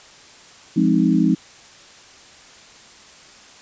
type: chord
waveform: sine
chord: F minor seventh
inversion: none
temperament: equal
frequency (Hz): 174.61 / 207.7 / 261.6 / 311.1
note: F3 / Ab3 / C4 / Eb4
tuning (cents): 0 / 0 / 0 / 0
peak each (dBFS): -19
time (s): 0.76-1.35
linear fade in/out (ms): 10
effects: white hiss -45 dBFS RMS until 3.61 s + resampled to 16000 Hz

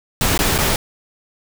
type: noise with dropouts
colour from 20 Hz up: pink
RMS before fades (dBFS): -17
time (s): 0.21-0.76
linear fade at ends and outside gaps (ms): 1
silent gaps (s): 0.377-0.39 / 0.58-0.586
effects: none

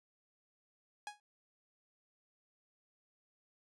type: tone with exponential decay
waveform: sawtooth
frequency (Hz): 830.6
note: G#5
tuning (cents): 0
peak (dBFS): -35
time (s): 1.07-1.2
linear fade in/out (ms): 1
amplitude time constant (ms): 28
effects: resampled to 24000 Hz

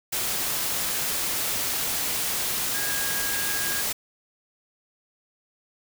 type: tone in noise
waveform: sine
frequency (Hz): 1636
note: G#6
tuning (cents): -26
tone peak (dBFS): -32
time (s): 2.74-3.82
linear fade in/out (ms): 10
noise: white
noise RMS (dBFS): -27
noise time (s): 0.12-3.93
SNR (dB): -8
effects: none

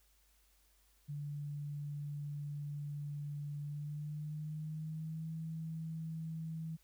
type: tone with pitch glide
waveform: sine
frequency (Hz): 145.7 to 160.73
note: D3 to E3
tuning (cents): -13 to -43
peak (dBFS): -39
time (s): 1.08-6.77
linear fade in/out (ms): 20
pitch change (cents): +170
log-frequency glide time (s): 3.61-5.32
effects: added 50 Hz sine -70 dBFS peak until 6.83 s + white hiss -72 dBFS RMS until 6.83 s

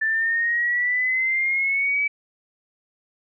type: exponential sweep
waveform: sine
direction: up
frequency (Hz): 1760 to 2300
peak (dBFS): -19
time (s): 0.01-2.08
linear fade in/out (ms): 10
effects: none

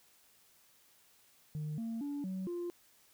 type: tone with pitch steps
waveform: sine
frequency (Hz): 151.8 / 227.6 / 286.7 / 188.2 / 348.9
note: D#3 / A#3 / D4 / F#3 / F4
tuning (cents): -42 / -41 / -42 / +30 / -2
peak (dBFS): -34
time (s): 1.55-2.7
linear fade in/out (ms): 0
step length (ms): 230
effects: tanh soft clip ceiling -34 dBFS + white hiss -66 dBFS RMS until 3.13 s

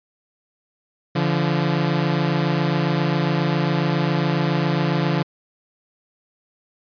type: tone pair together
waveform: sawtooth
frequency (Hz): 144.4 / 171.72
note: D3 / F3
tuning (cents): -29 / -29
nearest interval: minor third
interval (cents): 300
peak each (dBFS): -17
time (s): 1.15-5.23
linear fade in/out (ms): 10
effects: resampled to 11025 Hz

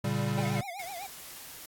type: chord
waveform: square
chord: G diminished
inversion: first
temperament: equal with one note detuned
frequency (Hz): 116.54 / 141.67 / 196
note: Bb2 / Db3 / G3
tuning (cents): 0 / +38 / 0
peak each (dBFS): -33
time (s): 0.04-0.61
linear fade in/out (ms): 5
type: tone with vibrato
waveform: square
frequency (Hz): 740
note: F#5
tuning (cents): 0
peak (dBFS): -39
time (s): 0.37-1.07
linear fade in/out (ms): 10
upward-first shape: triangle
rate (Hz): 7.9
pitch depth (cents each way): 190
type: tone bursts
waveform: sine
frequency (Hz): 2181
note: C#7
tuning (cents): -29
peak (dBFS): -37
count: 4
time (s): 0.45-0.818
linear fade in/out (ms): 5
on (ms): 29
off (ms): 84
type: noise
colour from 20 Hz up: white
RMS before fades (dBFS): -46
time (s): 0.79-1.66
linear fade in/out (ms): 5
effects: AAC 64 kbps

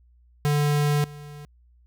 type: tone with level steps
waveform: square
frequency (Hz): 146.83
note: D3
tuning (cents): 0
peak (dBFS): -20 / -39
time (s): 0.45-1.45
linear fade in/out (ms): 0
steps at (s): 1.04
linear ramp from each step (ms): 2
effects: added 60 Hz sine -54 dBFS peak until 1.86 s

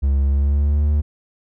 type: tone with pitch glide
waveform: triangle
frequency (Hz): 68.9 to 74.27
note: C#2 to D2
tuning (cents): -10 to +20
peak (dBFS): -12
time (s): 0.02-1.02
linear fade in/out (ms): 20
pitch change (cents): +130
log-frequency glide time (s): 0.26-0.88
effects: none

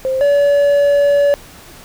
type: tone pair in turn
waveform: sine / triangle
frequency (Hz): 525 / 571.5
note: C5 / D5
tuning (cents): +6 / -47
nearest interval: minor second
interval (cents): 147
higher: second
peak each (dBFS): -14 / -7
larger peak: second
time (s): 0.05-0.21 / 0.21-1.34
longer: second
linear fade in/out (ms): 0
effects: pink hiss -39 dBFS RMS until 1.84 s

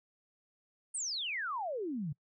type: exponential sweep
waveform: sine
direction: down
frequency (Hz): 9130 to 134.9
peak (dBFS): -34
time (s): 0.94-2.13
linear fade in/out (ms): 10
effects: noise-tail reverb RT60 0.1 s tail -25 dB re dry

